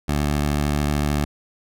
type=tone with vibrato; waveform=15% pulse; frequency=73.42 Hz; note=D2; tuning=in tune; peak=-13 dBFS; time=0.08-1.25 s; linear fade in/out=10 ms; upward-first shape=sine; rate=8.7 Hz; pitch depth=13 cents each way; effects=none